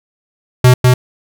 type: tone with echo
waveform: square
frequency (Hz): 125.9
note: B2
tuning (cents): +34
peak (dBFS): -4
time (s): 0.64-0.74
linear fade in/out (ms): 5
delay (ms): 200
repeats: 1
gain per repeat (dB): -2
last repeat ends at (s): 0.94
effects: none